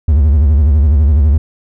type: tone with vibrato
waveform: triangle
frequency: 73.42 Hz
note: D2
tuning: in tune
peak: -4 dBFS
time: 0.08-1.38 s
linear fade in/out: 5 ms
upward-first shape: sine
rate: 12 Hz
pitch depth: 160 cents each way
effects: none

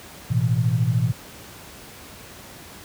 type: chord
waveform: sine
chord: A suspended second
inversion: none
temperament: equal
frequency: 110 / 123.47 / 164.81 Hz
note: A2 / B2 / E3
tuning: 0 / 0 / 0 cents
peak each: -22 / -20 / -25 dBFS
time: 0.3-1.12 s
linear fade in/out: 10 ms
effects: pink hiss -42 dBFS RMS until 2.84 s + high-pass 60 Hz 12 dB/octave

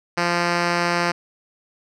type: tone with low-pass filter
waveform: 5% pulse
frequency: 173.3 Hz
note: F3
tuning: 13 cents flat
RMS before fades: -21 dBFS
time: 0.17-1.12 s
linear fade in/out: 10 ms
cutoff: 5100 Hz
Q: 1
effects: none

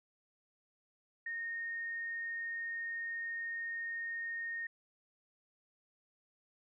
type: tone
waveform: sine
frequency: 1847 Hz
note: A#6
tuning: 16 cents flat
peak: -37 dBFS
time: 1.26-4.67 s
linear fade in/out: 5 ms
effects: none

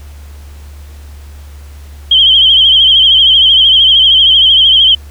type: tone with vibrato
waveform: sine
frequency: 3152 Hz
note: G7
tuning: 9 cents sharp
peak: -3 dBFS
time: 2.11-4.95 s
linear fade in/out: 5 ms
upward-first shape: sine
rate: 13 Hz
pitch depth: 67 cents each way
effects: added 72 Hz sine -28 dBFS peak until 5.1 s + pink hiss -42 dBFS RMS until 5.1 s

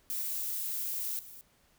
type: noise with level steps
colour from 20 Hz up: violet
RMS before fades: -35 / -49 dBFS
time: 0.1-1.41 s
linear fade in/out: 0 ms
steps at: 1.19 s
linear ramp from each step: 2 ms
effects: pink hiss -67 dBFS RMS until 1.78 s

